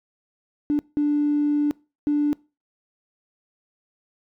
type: tone bursts at uneven times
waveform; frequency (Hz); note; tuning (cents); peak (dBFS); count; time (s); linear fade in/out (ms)
triangle; 293.7; D4; 0; -14; 3; 0.7-0.79 / 0.97-1.71 / 2.07-2.33; 0
effects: noise-tail reverb RT60 0.3 s tail -26 dB re dry + tanh soft clip ceiling -16 dBFS